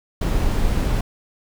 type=noise; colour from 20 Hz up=brown; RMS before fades=-19 dBFS; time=0.21-1.01 s; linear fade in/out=5 ms; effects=none